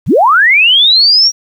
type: linear sweep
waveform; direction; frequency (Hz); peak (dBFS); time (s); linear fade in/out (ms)
sine; up; 56.6 to 5730; -4; 0.06-1.32; 50
effects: 7-bit